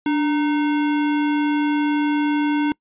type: tone with sample-and-hold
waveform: sine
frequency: 293.7 Hz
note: D4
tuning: in tune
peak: -16 dBFS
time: 0.06-2.72 s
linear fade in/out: 2 ms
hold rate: 1225 Hz
effects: noise-tail reverb RT60 0.1 s tail -25 dB re dry + resampled to 8000 Hz